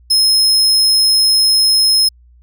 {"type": "tone", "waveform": "40% pulse", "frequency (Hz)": 5160, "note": "E8", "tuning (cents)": -38, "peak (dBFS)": -8, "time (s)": [0.1, 2.09], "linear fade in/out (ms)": 10, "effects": ["added 60 Hz sine -43 dBFS peak until 2.42 s"]}